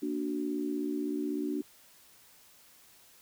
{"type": "chord", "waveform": "sine", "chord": "Bb augmented", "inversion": "none", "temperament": "equal", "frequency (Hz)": [233.1, 293.7, 370], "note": ["Bb3", "D4", "F#4"], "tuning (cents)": [0, 0, 0], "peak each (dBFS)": [-38, -32, -37], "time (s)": [0.02, 1.62], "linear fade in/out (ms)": 10, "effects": ["white hiss -59 dBFS RMS until 3.21 s"]}